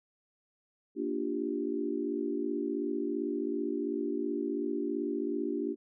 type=chord; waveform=sine; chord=G minor seventh; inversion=first; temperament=equal with one note detuned; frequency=234.2 / 293.7 / 349.2 / 392 Hz; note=Bb3 / D4 / F4 / G4; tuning=+8 / 0 / 0 / 0 cents; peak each=-38 / -34 / -36 / -36 dBFS; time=0.95-5.76 s; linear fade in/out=50 ms; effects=none